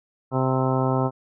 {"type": "harmonic tone", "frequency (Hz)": 130.81, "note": "C3", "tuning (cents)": 0, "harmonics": [1, 2, 3, 4, 5, 6, 7, 8, 10], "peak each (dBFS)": [-23, -26, -28, -29, -30, -31, -31, -32, -33], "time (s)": [0.31, 1.11], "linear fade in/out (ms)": 50, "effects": []}